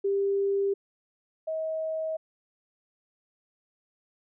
sine tone pair in turn, 396.4 / 636.6 Hz, G4 / D#5, +19 / +39 cents, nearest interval minor sixth, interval 820 cents, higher second, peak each -23 / -28 dBFS, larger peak first, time 0.04-0.74 / 1.47-2.17 s, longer neither, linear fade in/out 10 ms, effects none

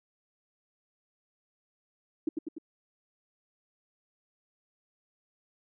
sine tone with echo, 315.8 Hz, D#4, 26 cents sharp, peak -24 dBFS, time 2.27-2.29 s, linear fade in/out 5 ms, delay 98 ms, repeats 3, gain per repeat -4 dB, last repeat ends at 2.584 s, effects none

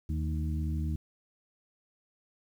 harmonic tone with a mistuned harmonic, 77.78 Hz, D#2, in tune, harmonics 1 / 2 / 3 / 4, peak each -30 / -36 / -40 / -42 dBFS, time 0.09-0.96 s, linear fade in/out 5 ms, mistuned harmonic 3, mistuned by -54 cents, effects 10-bit

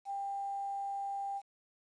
sine tone with quantisation, 794 Hz, G5, 22 cents sharp, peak -35 dBFS, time 0.05-1.42 s, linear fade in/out 50 ms, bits 10, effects resampled to 22050 Hz

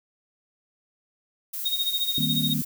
violet noise, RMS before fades -32 dBFS, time 1.53-2.65 s, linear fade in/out 10 ms
sine tone with tremolo, 3727 Hz, A#7, 1 cent flat, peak -21 dBFS, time 1.65-2.54 s, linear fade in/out 10 ms, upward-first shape sine, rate 14 Hz, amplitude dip 80%
sine chord, C minor seventh, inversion first, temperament equal with one note detuned, 155.56 / 196 / 230.4 / 261.6 Hz, Eb3 / G3 / Bb3 / C4, 0 / 0 / -20 / 0 cents, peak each -28 / -33 / -29 / -32 dBFS, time 2.18-2.62 s, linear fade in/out 2 ms
effects none

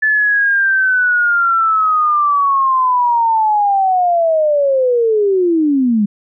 sine linear sweep, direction down, 1744 to 198.4 Hz, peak -10 dBFS, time 0.02-6.06 s, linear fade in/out 10 ms, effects none

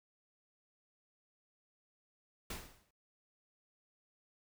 pink noise with exponential decay, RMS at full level -40 dBFS, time 2.5-2.91 s, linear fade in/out 5 ms, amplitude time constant 89 ms, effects noise-tail reverb RT60 0.1 s tail -20 dB re dry

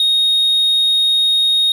triangle tone, 3729 Hz, A#7, in tune, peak -9 dBFS, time 0-1.72 s, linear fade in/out 2 ms, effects tanh soft clip ceiling -5 dBFS

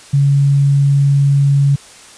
sine tone, 140.3 Hz, C#3, 21 cents sharp, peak -8 dBFS, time 0.13-1.76 s, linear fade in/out 10 ms, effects white hiss -39 dBFS RMS until 2.17 s + resampled to 22050 Hz

